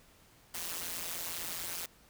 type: noise with amplitude modulation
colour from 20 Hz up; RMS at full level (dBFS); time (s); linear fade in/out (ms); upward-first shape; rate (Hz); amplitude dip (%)
white; -35; 0.54-1.86; 5; sine; 171; 100
effects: pink hiss -62 dBFS RMS until 2.09 s